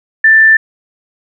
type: tone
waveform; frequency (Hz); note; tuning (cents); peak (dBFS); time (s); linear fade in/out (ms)
sine; 1772; A6; +12; -3; 0.24-0.57; 5
effects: none